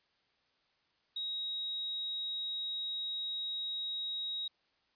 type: tone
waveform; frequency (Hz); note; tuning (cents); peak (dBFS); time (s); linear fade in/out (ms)
sine; 3800; A#7; +33; -35; 1.16-4.48; 5
effects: white hiss -74 dBFS RMS until 4.95 s + resampled to 11025 Hz